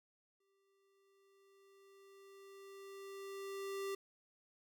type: tone with exponential growth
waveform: square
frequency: 392.5 Hz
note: G4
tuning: 2 cents sharp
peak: -39 dBFS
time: 0.4-3.95 s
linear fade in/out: 5 ms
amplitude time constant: 770 ms
effects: none